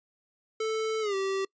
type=tone with pitch glide; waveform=square; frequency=440 to 387.5 Hz; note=A4 to G4; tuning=0 to -20 cents; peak=-28 dBFS; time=0.6-1.45 s; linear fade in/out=5 ms; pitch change=-220 cents; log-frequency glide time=1.01-1.15 s; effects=noise-tail reverb RT60 0.1 s tail -25 dB re dry + resampled to 16000 Hz